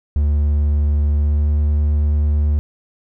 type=tone with pitch glide; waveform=triangle; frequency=73.42 to 74.23 Hz; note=D2 to D2; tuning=0 to +19 cents; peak=-11 dBFS; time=0.16-2.59 s; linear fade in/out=0 ms; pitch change=+19 cents; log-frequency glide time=1.16-1.48 s; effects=none